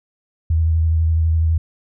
sine tone with vibrato, 80.9 Hz, E2, 32 cents flat, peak -13 dBFS, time 0.5-1.58 s, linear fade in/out 5 ms, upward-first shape square, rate 12 Hz, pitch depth 21 cents each way, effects none

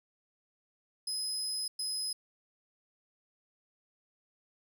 30% pulse tone bursts at uneven times, 5060 Hz, D#8, 28 cents sharp, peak -29 dBFS, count 2, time 1.07-1.68 / 1.79-2.13 s, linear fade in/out 5 ms, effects none

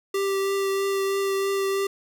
square tone with vibrato, 392 Hz, G4, in tune, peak -23 dBFS, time 0.14-1.87 s, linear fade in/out 5 ms, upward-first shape triangle, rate 3.1 Hz, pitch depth 13 cents each way, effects none

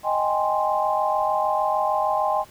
sine chord, Ab major seventh, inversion second, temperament equal, 622.3 / 784 / 830.6 / 1046.5 Hz, Eb5 / G5 / Ab5 / C6, 0 / 0 / 0 / 0 cents, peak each -25 dBFS, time 0.03-2.45 s, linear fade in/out 50 ms, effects pink hiss -50 dBFS RMS until 2.5 s

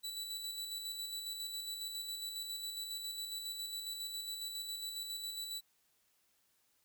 sawtooth tone with tremolo, 3951 Hz, B7, in tune, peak -36 dBFS, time 0.03-5.61 s, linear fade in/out 20 ms, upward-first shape square, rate 7.3 Hz, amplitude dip 35%, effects white hiss -75 dBFS RMS until 6.84 s

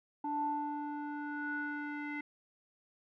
square tone with low-pass filter sweep, 293.7 Hz, D4, in tune, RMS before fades -38 dBFS, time 0.24-2.21 s, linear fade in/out 5 ms, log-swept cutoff 810 to 2000 Hz, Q 7.8, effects none

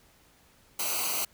white noise with comb filter, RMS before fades -30 dBFS, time 0.79-1.25 s, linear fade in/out 5 ms, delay 0.57 ms, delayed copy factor -0.85, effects pink hiss -61 dBFS RMS until 1.33 s

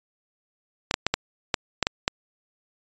clicks, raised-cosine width 0.2 ms, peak -3 dBFS, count 8, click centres 0.911 / 0.941 / 1.066 / 1.14 / 1.542 / 1.827 / 1.869 / 2.079 s, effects resampled to 16000 Hz

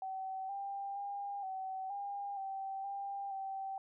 sine tone with pitch steps, 763 / 794 / 804 / 761 / 804 / 776 / 795 / 775 Hz, G5 / G5 / G5 / F#5 / G5 / G5 / G5 / G5, -47 / +22 / +44 / +48 / +44 / -18 / +24 / -20 cents, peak -38 dBFS, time 0.02-3.78 s, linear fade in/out 2 ms, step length 470 ms, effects none

